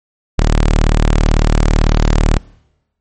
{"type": "tone", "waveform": "sawtooth", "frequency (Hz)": 37.99, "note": "D#1", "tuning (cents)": -41, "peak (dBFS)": -5, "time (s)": [0.38, 2.38], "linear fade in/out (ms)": 10, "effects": ["noise-tail reverb RT60 1.0 s tail -25 dB re dry", "MP3 32 kbps"]}